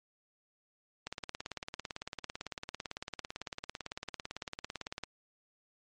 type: click train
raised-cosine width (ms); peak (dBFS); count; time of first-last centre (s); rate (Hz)
0.2; -21; 72; 1.07-5.036; 17.9
effects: MP3 48 kbps